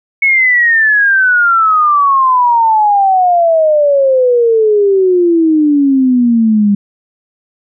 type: exponential sweep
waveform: sine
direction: down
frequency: 2211 to 200 Hz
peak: -6 dBFS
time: 0.22-6.75 s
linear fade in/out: 5 ms
effects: none